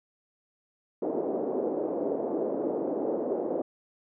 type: band-pass noise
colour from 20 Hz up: pink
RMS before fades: -30 dBFS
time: 1.02-3.62 s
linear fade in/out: 5 ms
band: 300 to 580 Hz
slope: 24 dB/octave
effects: none